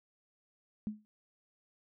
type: tone with exponential decay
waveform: sine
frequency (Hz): 212.3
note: G#3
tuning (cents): +38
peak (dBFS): -30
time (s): 0.87-1.05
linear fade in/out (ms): 0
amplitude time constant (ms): 37
effects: none